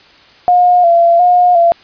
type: tone with vibrato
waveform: sine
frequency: 698.5 Hz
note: F5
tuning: in tune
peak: -5 dBFS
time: 0.48-1.72 s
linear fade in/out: 0 ms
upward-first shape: square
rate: 1.4 Hz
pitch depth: 42 cents each way
effects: white hiss -43 dBFS RMS until 1.83 s + resampled to 11025 Hz